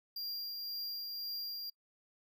square tone with tremolo, 4775 Hz, D8, 28 cents sharp, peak -38 dBFS, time 0.16-1.7 s, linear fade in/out 5 ms, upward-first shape triangle, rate 1.9 Hz, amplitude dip 30%, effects noise-tail reverb RT60 0.1 s tail -25 dB re dry

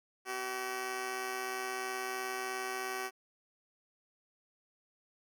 10% pulse tone with amplitude modulation, 380.3 Hz, F#4, 48 cents sharp, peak -25 dBFS, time 0.25-3.11 s, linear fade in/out 50 ms, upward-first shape sine, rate 123 Hz, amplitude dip 55%, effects none

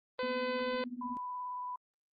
harmonic tone, 506 Hz, B4, 42 cents sharp, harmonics 1 / 2 / 3 / 4 / 5 / 6 / 7 / 8 / 9, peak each -34 / -40 / -44 / -46 / -48 / -50 / -51 / -52 / -53 dBFS, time 0.19-0.84 s, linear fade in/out 2 ms
sine tone with tremolo, 245.6 Hz, B3, 9 cents flat, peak -35 dBFS, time 0.23-1.17 s, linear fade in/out 0 ms, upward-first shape triangle, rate 16 Hz, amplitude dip 95%
sine tone with vibrato, 994 Hz, B5, 11 cents sharp, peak -37 dBFS, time 1.01-1.76 s, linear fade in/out 5 ms, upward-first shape sine, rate 18 Hz, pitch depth 13 cents each way
effects Opus 24 kbps

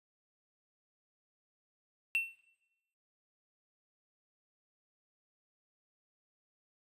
triangle tone with exponential decay, 2700 Hz, E7, 41 cents sharp, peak -24 dBFS, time 2.15-2.39 s, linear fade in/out 0 ms, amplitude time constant 52 ms, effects noise-tail reverb RT60 0.9 s tail -18 dB re dry + resampled to 32000 Hz

